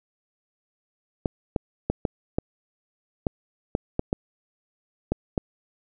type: clicks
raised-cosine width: 2 ms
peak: -9 dBFS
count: 11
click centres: 1.258 / 1.562 / 1.9 / 2.052 / 2.385 / 3.268 / 3.751 / 3.994 / 4.129 / 5.12 / 5.378 s
effects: none